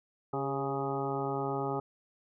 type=harmonic tone with a mistuned harmonic; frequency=138.2 Hz; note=C#3; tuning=5 cents flat; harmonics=1 / 2 / 3 / 4 / 5 / 6 / 7 / 8 / 9; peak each=-38 / -39 / -35 / -42 / -41 / -37 / -47 / -47 / -40 dBFS; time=0.33-1.8 s; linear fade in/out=5 ms; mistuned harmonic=3; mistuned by=-37 cents; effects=none